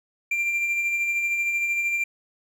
triangle tone with tremolo, 2373 Hz, D7, 17 cents sharp, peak -19 dBFS, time 0.31-2.04 s, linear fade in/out 5 ms, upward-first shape sine, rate 13 Hz, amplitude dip 35%, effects none

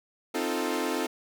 sawtooth chord, F dominant seventh, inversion second, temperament equal, 261.6 / 311.1 / 349.2 / 440 Hz, C4 / Eb4 / F4 / A4, 0 / 0 / 0 / 0 cents, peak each -29 dBFS, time 0.34-1.07 s, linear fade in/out 10 ms, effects none

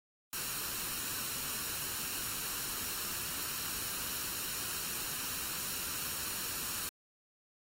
white noise with comb filter, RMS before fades -38 dBFS, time 0.33-6.89 s, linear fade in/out 0 ms, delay 0.72 ms, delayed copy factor +0.5, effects AAC 48 kbps

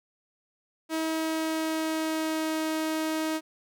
sawtooth tone with pitch glide, 320 to 315.6 Hz, D#4 to D#4, +49 to +25 cents, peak -23 dBFS, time 0.89-3.41 s, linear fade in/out 50 ms, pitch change -24 cents, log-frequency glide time 1.1-2.64 s, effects none

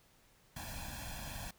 pink noise with comb filter, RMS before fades -44 dBFS, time 0.56-1.51 s, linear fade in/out 5 ms, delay 1.2 ms, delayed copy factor +1, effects pink hiss -67 dBFS RMS until 1.58 s

